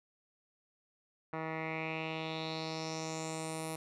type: tone with low-pass filter sweep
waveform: 10% pulse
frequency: 159.7 Hz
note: D#3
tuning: 45 cents sharp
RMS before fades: -39 dBFS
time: 1.33-3.76 s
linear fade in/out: 2 ms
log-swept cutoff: 1600 to 11000 Hz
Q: 4.2
effects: none